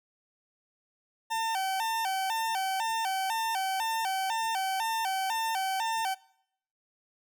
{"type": "tone with vibrato", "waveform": "40% pulse", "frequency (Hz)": 830.6, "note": "G#5", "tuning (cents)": 0, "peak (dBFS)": -27, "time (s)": [1.3, 6.15], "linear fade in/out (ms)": 20, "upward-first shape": "square", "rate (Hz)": 2, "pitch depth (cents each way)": 140, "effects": ["noise-tail reverb RT60 0.7 s tail -22 dB re dry"]}